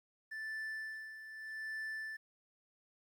triangle tone with tremolo, 1760 Hz, A6, in tune, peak -37 dBFS, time 0.31-2.17 s, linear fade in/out 10 ms, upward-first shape sine, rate 0.82 Hz, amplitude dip 65%, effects 12-bit

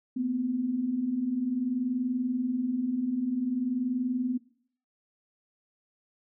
sine tone pair together, 233.1 / 253.6 Hz, A#3 / B3, 0 / +46 cents, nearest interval minor second, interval 146 cents, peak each -34 / -27 dBFS, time 0.16-4.38 s, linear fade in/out 10 ms, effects noise-tail reverb RT60 0.6 s tail -20 dB re dry

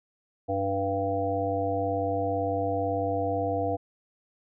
harmonic tone with a mistuned harmonic, 98 Hz, G2, in tune, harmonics 1 / 3 / 5 / 7 / 8, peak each -33 / -33 / -30 / -29 / -36 dBFS, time 0.48-3.77 s, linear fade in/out 20 ms, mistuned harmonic 1, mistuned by -15 cents, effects none

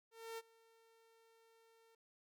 sawtooth tone with ADSR envelope, 453.9 Hz, A#4, 46 cents flat, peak -40 dBFS, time 0.11-1.95 s, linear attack 270 ms, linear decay 35 ms, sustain -24 dB, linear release 3 ms, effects none

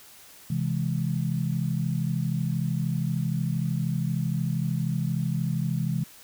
sine chord, C augmented, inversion none, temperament equal with one note detuned, 130.81 / 163.77 / 207.7 Hz, C3 / E3 / G#3, 0 / -11 / 0 cents, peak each -28 / -27 / -32 dBFS, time 0.5-6.04 s, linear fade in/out 5 ms, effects white hiss -50 dBFS RMS until 6.23 s

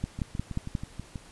two click trains, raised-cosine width 5 ms, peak -23 / -16 dBFS, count 7 / 5, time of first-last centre 0.19-1.158 / 0.04-0.752 s, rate 6.2 / 5.62 Hz, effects pink hiss -52 dBFS RMS until 1.31 s + resampled to 24000 Hz

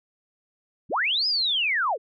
sine linear two-way sweep, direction up then down, 81.2 to 5130 to 371.6 Hz, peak -21 dBFS, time 0.89-1.98 s, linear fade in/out 50 ms, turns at 1.27 s, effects none

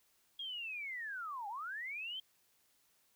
sine linear two-way sweep, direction down then up, 3292 to 785 to 3184 Hz, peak -40 dBFS, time 0.39-2.2 s, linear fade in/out 5 ms, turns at 1.48 s, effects white hiss -73 dBFS RMS until 3.15 s

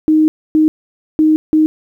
sine tone bursts at uneven times, 311.1 Hz, D#4, in tune, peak -7 dBFS, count 4, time 0.08-0.28 / 0.55-0.68 / 1.19-1.36 / 1.53-1.66 s, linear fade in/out 0 ms, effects 8-bit

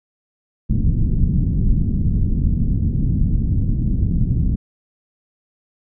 pink low-pass noise, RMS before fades -17 dBFS, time 0.69-4.56 s, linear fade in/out 10 ms, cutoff 220 Hz, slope 24 dB/octave, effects none

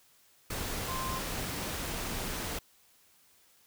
sine tone in noise, 1046.5 Hz, C6, in tune, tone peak -36 dBFS, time 0.88-1.19 s, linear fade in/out 5 ms, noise pink, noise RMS -36 dBFS, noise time 0.5-2.59 s, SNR -3 dB, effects white hiss -64 dBFS RMS until 3.66 s

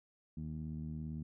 15% pulse tone with low-pass filter, 77.78 Hz, D#2, in tune, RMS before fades -42 dBFS, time 0.37-1.23 s, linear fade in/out 5 ms, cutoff 200 Hz, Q 2.6, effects none

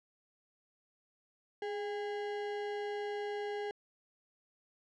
sine tone with sample-and-hold, 415.3 Hz, G#4, in tune, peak -35 dBFS, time 1.62-3.71 s, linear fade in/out 2 ms, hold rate 1225 Hz, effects low-pass 3000 Hz 12 dB/octave

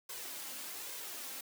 white noise with flanger, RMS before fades -44 dBFS, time 0.09-1.41 s, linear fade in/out 5 ms, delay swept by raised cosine 1.9 to 3.8 ms, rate 1.2 Hz, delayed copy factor +0.5, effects high-pass 200 Hz 12 dB/octave

